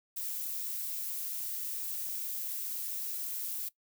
violet noise, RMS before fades -37 dBFS, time 0.16-3.69 s, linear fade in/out 10 ms, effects noise-tail reverb RT60 0.1 s tail -19 dB re dry

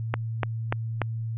click train, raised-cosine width 0.5 ms, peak -9 dBFS, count 4, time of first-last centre 0.14-1.017 s, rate 3.42 Hz, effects added 113 Hz sine -28 dBFS peak until 1.37 s + resampled to 8000 Hz

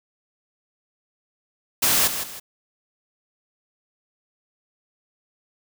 white noise with echo, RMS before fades -19 dBFS, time 1.82-2.08 s, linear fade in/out 10 ms, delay 160 ms, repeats 2, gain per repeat -9 dB, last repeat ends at 2.4 s, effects none

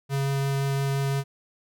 square tone with vibrato, 137.9 Hz, C#3, 9 cents flat, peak -24 dBFS, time 0.09-1.24 s, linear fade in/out 50 ms, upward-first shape triangle, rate 5.8 Hz, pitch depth 8 cents each way, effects none

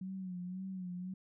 sine tone with vibrato, 184.5 Hz, F#3, 5 cents flat, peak -39 dBFS, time 0.01-1.14 s, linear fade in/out 5 ms, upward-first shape sine, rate 1.9 Hz, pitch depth 62 cents each way, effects none

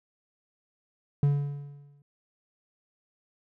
triangle tone with exponential decay, 143 Hz, D3, 46 cents flat, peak -16 dBFS, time 1.23-2.02 s, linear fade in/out 2 ms, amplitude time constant 170 ms, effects none

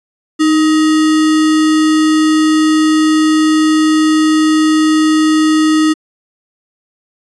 sine tone with sample-and-hold, 311.1 Hz, D#4, in tune, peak -7 dBFS, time 0.39-5.94 s, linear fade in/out 20 ms, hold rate 1575 Hz, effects resampled to 22050 Hz

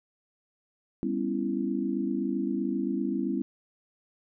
sine chord, C# half-diminished seventh, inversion second, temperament just, 199.57 / 249.5 / 277.2 / 332.6 Hz, G3 / B3 / C#4 / E4, +31 / +18 / 0 / +16 cents, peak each -32 dBFS, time 1.03-3.42 s, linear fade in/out 0 ms, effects none

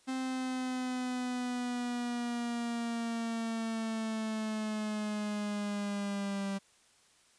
45% pulse linear sweep, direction down, 261.6 to 196 Hz, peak -33 dBFS, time 0.07-6.59 s, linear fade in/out 20 ms, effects white hiss -65 dBFS RMS until 7.38 s + resampled to 22050 Hz

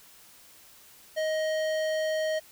sine tone with tanh clipping, 627 Hz, D#5, 13 cents sharp, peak -28 dBFS, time 1.16-2.4 s, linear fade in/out 20 ms, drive 18 dB, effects white hiss -54 dBFS RMS until 2.51 s

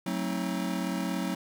square chord, F# diminished seventh, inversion none, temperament just, 185 / 222 / 266.4 / 319.7 Hz, F#3 / A3 / C4 / Eb4, 0 / +16 / +31 / +47 cents, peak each -33 / -37 / -36 / -37 dBFS, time 0.06-1.35 s, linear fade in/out 5 ms, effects 11-bit

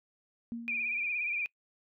sine tone with exponential decay, 233.3 Hz, A#3, 2 cents sharp, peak -33 dBFS, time 0.52-1.12 s, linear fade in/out 0 ms, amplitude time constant 130 ms
sine tone with vibrato, 2413 Hz, D7, 46 cents sharp, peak -30 dBFS, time 0.68-1.46 s, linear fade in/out 0 ms, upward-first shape sine, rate 17 Hz, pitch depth 58 cents each way
effects noise-tail reverb RT60 0.1 s tail -25 dB re dry

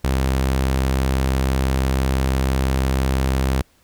sawtooth tone, 66 Hz, C2, 16 cents sharp, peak -13 dBFS, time 0.04-3.62 s, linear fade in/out 5 ms, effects pink hiss -58 dBFS RMS until 3.83 s

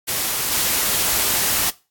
white noise with level steps, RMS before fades -22 / -19 dBFS, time 0.07-1.71 s, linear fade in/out 20 ms, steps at 0.51 s, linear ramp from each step 20 ms, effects noise-tail reverb RT60 0.3 s tail -20 dB re dry + AAC 64 kbps

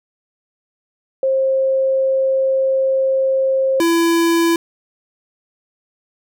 sine / square tone pair in turn, 532 / 335.1 Hz, C5 / E4, +29 / +29 cents, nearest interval minor sixth, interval 800 cents, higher first, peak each -13 dBFS, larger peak neither, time 1.23-3.8 / 3.8-4.56 s, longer first, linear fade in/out 2 ms, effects none

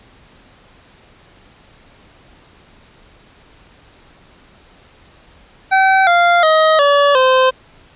25% pulse tone with pitch steps, 767 / 695.3 / 630.2 / 571.3 / 517.9 Hz, G5 / F5 / D#5 / D5 / C5, -38 / -8 / +22 / -48 / -18 cents, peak -5 dBFS, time 5.71-7.51 s, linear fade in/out 20 ms, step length 360 ms, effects pink hiss -47 dBFS RMS until 7.95 s + resampled to 8000 Hz

